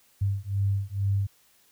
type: beating tone pair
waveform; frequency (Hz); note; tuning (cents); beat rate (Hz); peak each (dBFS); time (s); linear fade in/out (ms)
sine; 98 / 100.2; G2 / G2; 0 / +38; 2.2; -27; 0.21-1.27; 10
effects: white hiss -62 dBFS RMS until 1.71 s

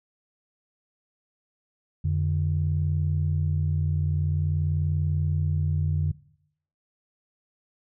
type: tone pair together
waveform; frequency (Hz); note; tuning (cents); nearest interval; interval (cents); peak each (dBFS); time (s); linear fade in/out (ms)
sine; 88.5 / 148.97; F2 / D3; +23 / +25; major sixth; 902; -23 / -25; 2.04-6.12; 10
effects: noise-tail reverb RT60 0.7 s tail -19 dB re dry + tanh soft clip ceiling -15 dBFS

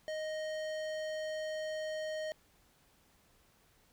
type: tone with hard clipping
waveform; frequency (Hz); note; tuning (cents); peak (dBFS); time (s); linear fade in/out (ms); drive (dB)
sine; 622.3; D#5; 0; -38; 0.08-2.32; 0; 16
effects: pink hiss -68 dBFS RMS until 3.92 s

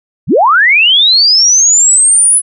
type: linear sweep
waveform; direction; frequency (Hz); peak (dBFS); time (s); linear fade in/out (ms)
sine; up; 77.78 to 10180; -4; 0.27-2.42; 50
effects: none

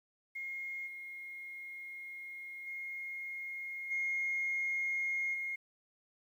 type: tone with level steps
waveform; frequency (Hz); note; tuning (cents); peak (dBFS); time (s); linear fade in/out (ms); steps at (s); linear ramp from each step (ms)
sine; 2143; C7; +41; -38 / -43 / -39 / -31 / -35; 0.35-5.56; 10; 0.86 / 2.66 / 3.9 / 5.33; 20
effects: tanh soft clip ceiling -27 dBFS + 11-bit

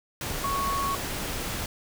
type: tone in noise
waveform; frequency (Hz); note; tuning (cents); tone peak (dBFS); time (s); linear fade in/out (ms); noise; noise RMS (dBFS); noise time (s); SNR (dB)
sine; 1108.7; C#6; 0; -26; 0.44-0.95; 2; pink; -32; 0.21-1.66; +3
effects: none

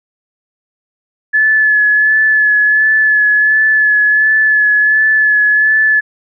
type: tone with vibrato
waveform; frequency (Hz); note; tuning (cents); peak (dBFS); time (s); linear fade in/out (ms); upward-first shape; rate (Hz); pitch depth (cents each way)
sine; 1720; A6; -40; -7; 1.33-6.01; 20; sine; 1.4; 23
effects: none

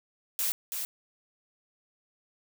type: noise with echo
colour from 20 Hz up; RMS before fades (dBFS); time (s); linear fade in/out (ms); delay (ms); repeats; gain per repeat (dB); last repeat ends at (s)
blue; -29; 0.39-0.52; 0; 330; 1; -5; 0.85
effects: none

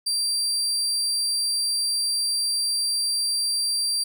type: tone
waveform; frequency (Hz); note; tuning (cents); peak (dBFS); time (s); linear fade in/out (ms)
30% pulse; 4708; D8; +3; -19; 0.06-4.04; 10
effects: none

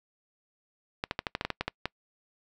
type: clicks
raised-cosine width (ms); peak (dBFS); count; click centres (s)
0.3; -13; 11; 1.039 / 1.111 / 1.191 / 1.268 / 1.351 / 1.411 / 1.45 / 1.503 / 1.61 / 1.68 / 1.856
effects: noise-tail reverb RT60 0.1 s tail -26 dB re dry

